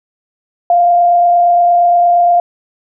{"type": "tone with frequency modulation", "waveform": "sine", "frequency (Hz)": 698.5, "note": "F5", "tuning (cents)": 0, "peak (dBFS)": -6, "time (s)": [0.7, 2.4], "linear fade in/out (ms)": 2, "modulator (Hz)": 28.6, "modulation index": 0.37, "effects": []}